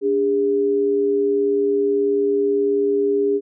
sine tone pair together, 287.4 / 405.8 Hz, D4 / G#4, -37 / -40 cents, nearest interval tritone, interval 597 cents, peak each -24 / -16 dBFS, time 0.01-3.41 s, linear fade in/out 50 ms, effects none

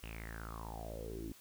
sawtooth tone with low-pass filter sweep, 55.7 Hz, A1, 22 cents sharp, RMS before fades -45 dBFS, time 0.03-1.32 s, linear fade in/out 0 ms, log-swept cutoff 2900 to 290 Hz, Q 8.5, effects white hiss -60 dBFS RMS until 1.4 s

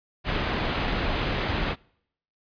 pink low-pass noise, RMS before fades -27 dBFS, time 0.24-1.76 s, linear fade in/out 50 ms, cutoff 3800 Hz, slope 24 dB/octave, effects noise-tail reverb RT60 0.7 s tail -26 dB re dry + resampled to 11025 Hz

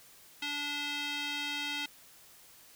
square tone with band-pass filter, 290 Hz, D4, 22 cents flat, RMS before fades -36 dBFS, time 0.42-1.86 s, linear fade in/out 5 ms, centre 3100 Hz, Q 2.1, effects white hiss -57 dBFS RMS until 2.75 s

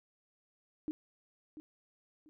sine tone with echo, 306.5 Hz, D#4, 26 cents flat, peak -33 dBFS, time 0.88-0.91 s, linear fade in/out 0 ms, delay 690 ms, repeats 2, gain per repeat -12 dB, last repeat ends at 2.29 s, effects none

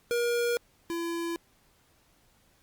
square tone pair in turn, 475.7 / 337.6 Hz, A#4 / E4, +35 / +41 cents, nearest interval tritone, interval 594 cents, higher first, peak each -26 / -31 dBFS, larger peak first, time 0.11-0.57 / 0.9-1.36 s, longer neither, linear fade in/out 0 ms, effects pink hiss -65 dBFS RMS until 2.62 s + Opus 48 kbps

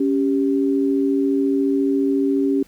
sine tone pair together, 277.7 / 392 Hz, C#4 / G4, +3 / 0 cents, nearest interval tritone, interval 597 cents, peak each -17 / -21 dBFS, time 0-2.63 s, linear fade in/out 5 ms, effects pink hiss -53 dBFS RMS until 2.67 s

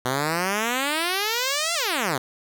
5% pulse exponential two-way sweep, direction up then down, 123.47 to 698 to 123.47 Hz, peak -11 dBFS, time 0.05-2.18 s, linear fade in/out 5 ms, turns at 1.74 s, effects none

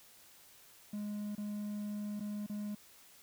triangle tone with dropouts, 207.7 Hz, G#3, in tune, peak -35 dBFS, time 0.93-2.75 s, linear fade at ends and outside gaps 5 ms, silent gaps 1.352-1.379 / 2.197-2.205 / 2.464-2.496 s, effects white hiss -60 dBFS RMS until 3.22 s

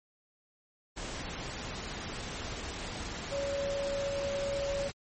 sine tone in noise, 560 Hz, C#5, 18 cents sharp, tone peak -31 dBFS, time 3.31-4.89 s, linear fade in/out 20 ms, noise pink, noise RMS -39 dBFS, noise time 0.96-4.92 s, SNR +5 dB, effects MP3 32 kbps

